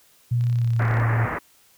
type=tone with pitch glide; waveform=sine; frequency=120 to 114.38 Hz; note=B2 to A#2; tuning=-49 to -32 cents; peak=-18 dBFS; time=0.31-1.26 s; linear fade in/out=10 ms; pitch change=-83 cents; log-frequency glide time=0.52-0.84 s
type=click train; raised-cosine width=0.2 ms; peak=-27 dBFS; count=21; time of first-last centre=0.41-1 s; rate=33.9 Hz
type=low-pass noise; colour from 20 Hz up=white; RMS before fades=-28 dBFS; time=0.79-1.39 s; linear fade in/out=10 ms; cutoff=2000 Hz; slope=48 dB/octave
effects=white hiss -57 dBFS RMS until 1.77 s